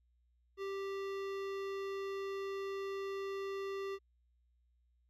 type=tone with hard clipping; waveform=sine; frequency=392 Hz; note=G4; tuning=in tune; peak=-40 dBFS; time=0.57-3.99 s; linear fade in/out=50 ms; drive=17 dB; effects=added 60 Hz sine -70 dBFS peak until 5.09 s